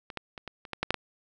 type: clicks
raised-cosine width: 0.3 ms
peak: -23 / -17 / -24 / -22 / -27 / -17 / -11 / -8 / -14 dBFS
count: 9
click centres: 0.102 / 0.173 / 0.378 / 0.477 / 0.652 / 0.733 / 0.83 / 0.906 / 0.943 s
effects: none